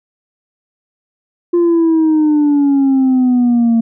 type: exponential sweep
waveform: sine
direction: down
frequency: 349.5 to 227.2 Hz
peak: -6 dBFS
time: 1.53-3.81 s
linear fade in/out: 10 ms
effects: tanh soft clip ceiling -7 dBFS